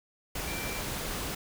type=tone in noise; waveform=sine; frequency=2349 Hz; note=D7; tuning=in tune; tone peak=-40 dBFS; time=0.47-0.8 s; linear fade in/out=5 ms; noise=pink; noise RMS=-35 dBFS; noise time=0.35-1.35 s; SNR=-8 dB; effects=none